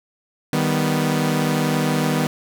sawtooth chord, Eb augmented, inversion none, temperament equal, 155.56 / 196 / 246.9 Hz, Eb3 / G3 / B3, 0 / 0 / 0 cents, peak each -17 / -21 / -18 dBFS, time 0.53-2.27 s, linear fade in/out 2 ms, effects none

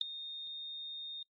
sine tone with ADSR envelope, 3675 Hz, A#7, 25 cents flat, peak -22 dBFS, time 0.01-1.23 s, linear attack 4 ms, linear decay 4 ms, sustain -19 dB, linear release 4 ms, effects noise-tail reverb RT60 0.1 s tail -22 dB re dry + Opus 24 kbps

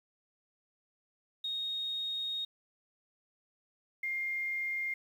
sine tone pair in turn, 3729 / 2116 Hz, A#7 / C7, 0 / +19 cents, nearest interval minor seventh, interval 981 cents, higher first, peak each -33 / -32 dBFS, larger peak second, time 1.44-2.45 / 4.03-4.94 s, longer first, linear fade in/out 5 ms, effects 10-bit

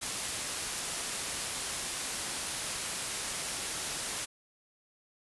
white low-pass noise, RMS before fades -37 dBFS, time 0.01-4.26 s, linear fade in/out 20 ms, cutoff 11000 Hz, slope 96 dB/octave, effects none

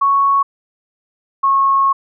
sine tone pair in turn, 1108.7 / 1092.8 Hz, C#6 / C#6, 0 / -25 cents, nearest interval unison, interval 25 cents, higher first, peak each -10 dBFS, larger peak neither, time 0.01-0.43 / 1.43-1.93 s, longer second, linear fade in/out 10 ms, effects none

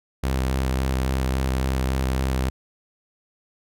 sawtooth tone with vibrato, 65.41 Hz, C2, in tune, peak -17 dBFS, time 0.23-2.5 s, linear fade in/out 10 ms, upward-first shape square, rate 3.6 Hz, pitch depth 16 cents each way, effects none

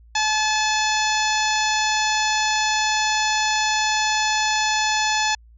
harmonic tone with a mistuned harmonic, 861 Hz, A5, 38 cents flat, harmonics 1 / 2 / 3 / 4 / 5 / 6 / 7 / 8, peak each -22 / -25 / -27 / -28 / -29 / -30 / -30 / -31 dBFS, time 0.15-5.35 s, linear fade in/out 5 ms, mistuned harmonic 4, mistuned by +17 cents, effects added 57 Hz sine -46 dBFS peak until 5.57 s

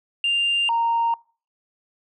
sine tone pair in turn, 2794 / 927 Hz, F7 / A#5, 0 / -10 cents, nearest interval octave + perfect fifth, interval 1910 cents, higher first, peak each -17 dBFS, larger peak neither, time 0.24-0.69 / 0.69-1.14 s, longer neither, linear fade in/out 2 ms, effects noise-tail reverb RT60 0.4 s tail -25 dB re dry + tanh soft clip ceiling -15 dBFS

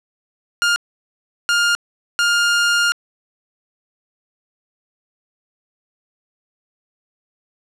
sawtooth tone bursts at uneven times, 1410 Hz, F6, 16 cents sharp, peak -10 dBFS, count 3, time 0.62-0.76 / 1.49-1.75 / 2.19-2.92 s, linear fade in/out 0 ms, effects low-pass 8000 Hz 12 dB/octave

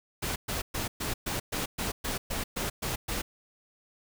pink noise bursts, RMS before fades -32 dBFS, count 12, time 0.22-3.22 s, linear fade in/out 10 ms, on 140 ms, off 120 ms, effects none

